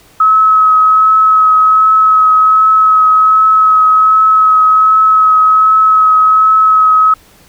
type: tone with vibrato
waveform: sine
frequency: 1283 Hz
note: E6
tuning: 47 cents flat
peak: -4 dBFS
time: 0.2-7.14 s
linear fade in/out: 5 ms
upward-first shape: triangle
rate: 1.3 Hz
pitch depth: 15 cents each way
effects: pink hiss -44 dBFS RMS until 7.48 s